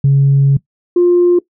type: tone pair in turn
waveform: sine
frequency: 138.59 / 352.3 Hz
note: C#3 / F4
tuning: 0 / +15 cents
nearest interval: octave + major third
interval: 1615 cents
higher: second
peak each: -5 dBFS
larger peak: neither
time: 0.04-0.57 / 0.96-1.39 s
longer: first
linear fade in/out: 5 ms
effects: noise-tail reverb RT60 0.1 s tail -20 dB re dry + tanh soft clip ceiling -3 dBFS